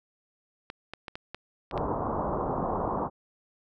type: clicks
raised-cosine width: 0.3 ms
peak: -21 dBFS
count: 7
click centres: 0.701 / 0.936 / 1.082 / 1.155 / 1.346 / 1.712 / 1.777 s
type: low-pass noise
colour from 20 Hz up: white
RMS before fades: -30 dBFS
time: 1.71-3.1 s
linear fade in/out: 50 ms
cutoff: 1100 Hz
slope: 48 dB/octave
effects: none